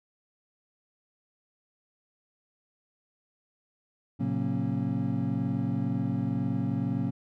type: tone cluster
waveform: triangle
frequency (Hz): 113.4 / 135.4 / 182.5 / 233.9 / 273.1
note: A#2 / C#3 / F#3 / A#3 / C#4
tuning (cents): -47 / -40 / -24 / +6 / -26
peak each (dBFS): -31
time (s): 4.19-7.11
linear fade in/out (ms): 20
effects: none